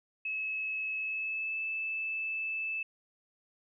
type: tone with pitch glide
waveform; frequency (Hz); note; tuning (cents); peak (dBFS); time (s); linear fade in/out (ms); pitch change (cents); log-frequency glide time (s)
sine; 2585 to 2627; E7 to E7; -34 to -7; -32; 0.25-2.83; 5; +27; 0.99-1.6
effects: none